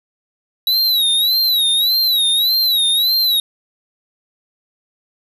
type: tone with vibrato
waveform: square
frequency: 3900 Hz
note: B7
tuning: 23 cents flat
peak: -13 dBFS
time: 0.67-3.4 s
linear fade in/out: 2 ms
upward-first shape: sine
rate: 1.7 Hz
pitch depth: 120 cents each way
effects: 7-bit